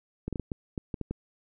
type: clicks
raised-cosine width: 3 ms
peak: -19 dBFS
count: 9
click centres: 0.28 / 0.327 / 0.358 / 0.397 / 0.518 / 0.778 / 0.942 / 1.013 / 1.11 s
effects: none